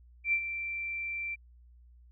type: tone with ADSR envelope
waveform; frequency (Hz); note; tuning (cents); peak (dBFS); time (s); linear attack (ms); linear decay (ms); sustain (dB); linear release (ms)
sine; 2349; D7; 0; -23; 0.24-1.36; 87; 72; -10; 24
effects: added 60 Hz sine -54 dBFS peak until 2.11 s